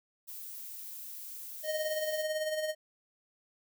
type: noise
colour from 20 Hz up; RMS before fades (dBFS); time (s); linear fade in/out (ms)
violet; -44; 0.27-2.24; 20
type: tone with tremolo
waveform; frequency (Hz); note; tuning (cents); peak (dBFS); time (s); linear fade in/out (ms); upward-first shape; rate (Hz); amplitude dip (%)
square; 620; D#5; -6; -30; 1.63-2.75; 50; sine; 18; 50
effects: none